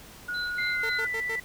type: tone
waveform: sine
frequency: 1450 Hz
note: F#6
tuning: 35 cents flat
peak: -29 dBFS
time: 0.28-1.07 s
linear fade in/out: 10 ms
type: tone with tremolo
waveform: sine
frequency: 4037 Hz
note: B7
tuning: 37 cents sharp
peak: -33 dBFS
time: 0.34-1.01 s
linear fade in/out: 5 ms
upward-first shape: sine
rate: 3.8 Hz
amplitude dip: 90%
type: tone with pitch glide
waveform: sine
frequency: 2093 to 1975.5 Hz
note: C7 to B6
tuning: 0 to 0 cents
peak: -28 dBFS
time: 0.58-1.4 s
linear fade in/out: 5 ms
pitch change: -100 cents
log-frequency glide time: 0.69-1.14 s
type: tone bursts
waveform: sawtooth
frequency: 450 Hz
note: A4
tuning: 39 cents sharp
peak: -30 dBFS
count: 4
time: 0.83-1.358 s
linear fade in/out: 5 ms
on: 66 ms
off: 88 ms
effects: pink hiss -48 dBFS RMS until 1.44 s